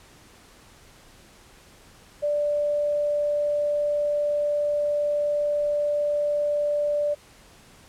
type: tone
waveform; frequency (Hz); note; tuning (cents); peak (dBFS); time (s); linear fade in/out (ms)
sine; 587.3; D5; 0; -21; 2.22-7.15; 20
effects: pink hiss -52 dBFS RMS until 7.88 s + low-pass 11000 Hz 12 dB/octave